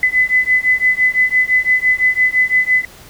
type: beating tone pair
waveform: sine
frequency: 2009 / 2014.9 Hz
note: B6 / B6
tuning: +29 / +34 cents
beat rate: 5.9 Hz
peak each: -14 dBFS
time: 0.03-2.85 s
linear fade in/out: 2 ms
effects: pink hiss -40 dBFS RMS until 3.09 s